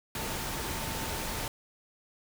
sine tone in noise, 896 Hz, A5, 31 cents sharp, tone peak -44 dBFS, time 0.15-1.48 s, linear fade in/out 2 ms, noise pink, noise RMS -35 dBFS, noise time 0.15-1.48 s, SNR -12 dB, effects none

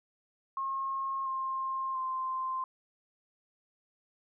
sine tone with pitch steps, 1078 / 1060.7 / 1043.7 Hz, C#6 / C6 / C6, -49 / +23 / -5 cents, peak -31 dBFS, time 0.57-2.64 s, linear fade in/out 2 ms, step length 690 ms, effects none

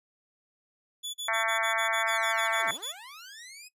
sawtooth tone bursts, 3446 Hz, A7, 37 cents flat, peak -30 dBFS, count 13, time 1.03-2.928 s, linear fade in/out 20 ms, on 110 ms, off 39 ms
harmonic tone, 224.2 Hz, A3, 33 cents sharp, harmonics 3 / 4 / 5 / 6 / 7 / 8 / 9 / 10, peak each -34 / -34 / -34 / -34 / -34 / -34 / -34 / -34 dBFS, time 1.28-2.71 s, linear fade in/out 2 ms
15% pulse linear two-way sweep, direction down then up, 2564 to 116.1 to 2564 Hz, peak -38 dBFS, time 2.06-3.69 s, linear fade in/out 20 ms, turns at 2.7 s
effects noise-tail reverb RT60 0.1 s tail -19 dB re dry + resampled to 32000 Hz

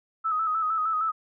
sine tone with vibrato, 1283 Hz, E6, 47 cents flat, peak -23 dBFS, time 0.24-1.12 s, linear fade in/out 20 ms, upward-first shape square, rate 6.5 Hz, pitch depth 42 cents each way, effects none

